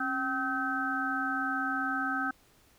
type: harmonic tone with a mistuned harmonic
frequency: 257.4 Hz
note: C4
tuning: 28 cents flat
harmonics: 1 / 3 / 5 / 6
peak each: -35 / -37 / -34 / -32 dBFS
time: 0-2.31 s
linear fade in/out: 5 ms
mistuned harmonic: 1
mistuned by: +89 cents
effects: pink hiss -63 dBFS RMS until 2.78 s